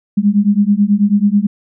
sine beating tone pair, 199.9 / 209.1 Hz, G3 / G#3, +34 / +12 cents, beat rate 9.2 Hz, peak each -12 dBFS, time 0.17-1.47 s, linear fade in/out 10 ms, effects none

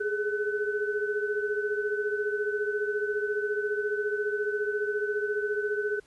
sine tone cluster, 413.1 / 427.6 / 1507 Hz, G#4 / A4 / F#6, -9 / -49 / +31 cents, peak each -29 / -33 / -32 dBFS, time 0-6 s, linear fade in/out 10 ms, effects pink hiss -62 dBFS RMS until 6.06 s + resampled to 24000 Hz

